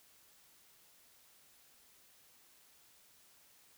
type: silence
effects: white hiss -65 dBFS RMS until 3.77 s